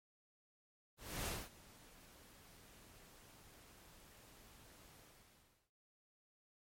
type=noise with ADSR envelope; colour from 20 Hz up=pink; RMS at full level=-41 dBFS; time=0.97-5.71 s; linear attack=300 ms; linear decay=220 ms; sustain=-21 dB; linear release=750 ms; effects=MP3 64 kbps